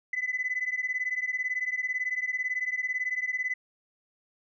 sine beating tone pair, 2000 / 2018 Hz, B6 / B6, +21 / +37 cents, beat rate 18 Hz, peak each -30 dBFS, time 0.13-3.54 s, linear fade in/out 5 ms, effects tanh soft clip ceiling -21 dBFS

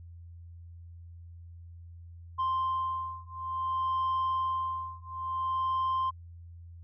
sine beating tone pair, 1046.5 / 1047.07 Hz, C6 / C6, 0 / +1 cents, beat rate 0.57 Hz, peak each -30 dBFS, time 2.38-6.11 s, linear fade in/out 20 ms, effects tanh soft clip ceiling -25 dBFS + added 85 Hz sine -45 dBFS peak until 6.83 s

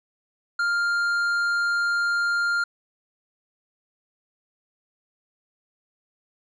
sine tone with tanh clipping, 1400 Hz, F6, 4 cents sharp, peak -22 dBFS, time 0.59-2.64 s, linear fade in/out 5 ms, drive 8 dB, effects none

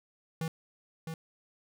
square tone with echo, 161.9 Hz, E3, 31 cents flat, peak -32 dBFS, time 0.41-0.48 s, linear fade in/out 2 ms, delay 660 ms, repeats 1, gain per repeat -5 dB, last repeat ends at 1.14 s, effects none

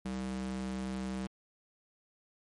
square tone with high-pass filter, 64.5 Hz, C2, 24 cents flat, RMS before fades -37 dBFS, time 0.05-1.27 s, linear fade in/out 5 ms, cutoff 150 Hz, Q 3.9, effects MP3 48 kbps

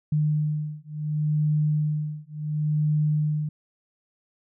sine beating tone pair, 151.1 / 151.8 Hz, D3 / D#3, +50 / -42 cents, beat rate 0.7 Hz, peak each -25 dBFS, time 0.12-3.49 s, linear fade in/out 5 ms, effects none

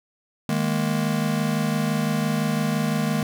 square chord, D# suspended fourth, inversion none, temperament just, 155.56 / 207.4 / 233.3 Hz, D#3 / G#3 / A#3, 0 / -2 / +2 cents, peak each -26 / -26 / -27 dBFS, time 0.49-3.23 s, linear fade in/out 2 ms, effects none

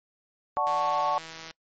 sine chord, D major seventh, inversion none, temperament equal, 587.3 / 740 / 880 / 1108.7 Hz, D5 / F#5 / A5 / C#6, 0 / 0 / 0 / 0 cents, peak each -32 / -29 / -28 / -27 dBFS, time 0.57-1.18 s, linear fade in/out 0 ms
click train, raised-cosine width 0.2 ms, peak -24 dBFS, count 137, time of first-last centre 0.67-1.51 s, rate 162 Hz
effects noise-tail reverb RT60 0.1 s tail -24 dB re dry + MP3 32 kbps

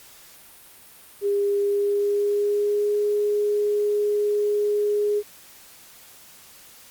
sine tone with pitch glide, 404.2 to 415.1 Hz, G#4 to G#4, -47 to -1 cents, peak -19 dBFS, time 1.21-5.23 s, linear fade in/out 50 ms, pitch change +46 cents, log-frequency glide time 1.6-2.97 s, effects white hiss -48 dBFS RMS until 6.9 s + Opus 48 kbps

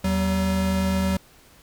square tone pair together, 79.89 / 190 Hz, D#2 / F#3, +46 / +46 cents, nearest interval octave + minor third, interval 1500 cents, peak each -27 / -22 dBFS, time 0.04-1.17 s, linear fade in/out 5 ms, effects pink hiss -53 dBFS RMS until 1.62 s

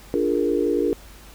sine chord, Bb dominant seventh, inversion first, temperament equal, 293.7 / 349.2 / 415.3 / 466.2 Hz, D4 / F4 / Ab4 / Bb4, 0 / 0 / 0 / 0 cents, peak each -24 dBFS, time 0.14-0.93 s, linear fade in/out 0 ms, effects added 50 Hz sine -44 dBFS peak until 1.34 s + pink hiss -47 dBFS RMS until 1.34 s

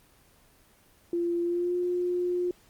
sine tone with pitch glide, 344.1 to 356 Hz, F4 to F4, -26 to +33 cents, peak -25 dBFS, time 1.13-2.51 s, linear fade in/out 2 ms, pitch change +59 cents, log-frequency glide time 1.43-1.75 s, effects pink hiss -60 dBFS RMS until 2.69 s + Opus 24 kbps

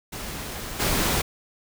pink noise with level steps, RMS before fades -34 / -23 dBFS, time 0.12-1.22 s, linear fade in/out 10 ms, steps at 0.79 s, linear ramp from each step 20 ms, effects none

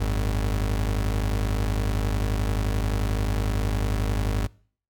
30% pulse tone pair together, 51.77 / 92.3 Hz, G#1 / F#2, -5 / -4 cents, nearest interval minor seventh, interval 1001 cents, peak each -20 / -29 dBFS, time 0-4.47 s, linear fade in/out 10 ms, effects noise-tail reverb RT60 0.5 s tail -24 dB re dry

